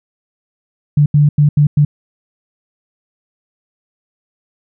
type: tone bursts at uneven times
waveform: sine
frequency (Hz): 147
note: D3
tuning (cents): +2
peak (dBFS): -6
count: 5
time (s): 0.97-1.06 / 1.14-1.29 / 1.38-1.49 / 1.57-1.67 / 1.77-1.85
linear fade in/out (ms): 5
effects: none